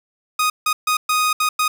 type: tone bursts at uneven times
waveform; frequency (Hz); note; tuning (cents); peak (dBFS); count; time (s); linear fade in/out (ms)
sawtooth; 1244.5; D#6; 0; -12; 6; 0.39-0.5 / 0.66-0.73 / 0.87-0.97 / 1.09-1.33 / 1.4-1.49 / 1.59-1.68; 5
effects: none